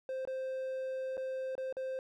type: tone with dropouts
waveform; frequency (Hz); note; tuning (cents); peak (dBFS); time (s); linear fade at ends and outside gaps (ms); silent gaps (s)
triangle; 523.3; C5; 0; -33; 0.09-1.99; 1; 0.252-0.274 / 1.17-1.177 / 1.553-1.579 / 1.726-1.768
effects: none